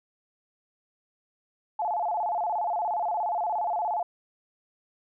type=tone with vibrato; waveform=sine; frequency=777 Hz; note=G5; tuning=16 cents flat; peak=-25 dBFS; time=1.79-4.03 s; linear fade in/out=5 ms; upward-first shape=square; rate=17 Hz; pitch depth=180 cents each way; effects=none